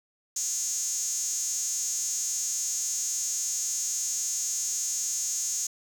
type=tone with high-pass filter; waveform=sawtooth; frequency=343.7 Hz; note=F4; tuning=28 cents flat; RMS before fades=-30 dBFS; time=0.36-5.67 s; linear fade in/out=5 ms; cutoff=6600 Hz; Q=8.8; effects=none